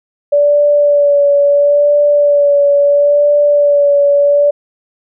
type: tone with vibrato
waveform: sine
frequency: 577 Hz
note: D5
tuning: 31 cents flat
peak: -6 dBFS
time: 0.32-4.51 s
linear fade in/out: 10 ms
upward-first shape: sine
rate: 0.74 Hz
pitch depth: 21 cents each way
effects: none